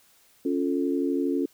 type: chord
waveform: sine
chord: Db augmented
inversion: none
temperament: equal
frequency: 277.2 / 349.2 / 440 Hz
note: Db4 / F4 / A4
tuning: 0 / 0 / 0 cents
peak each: -25 / -28 / -31 dBFS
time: 0.45-1.46 s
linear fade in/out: 5 ms
effects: white hiss -60 dBFS RMS until 1.53 s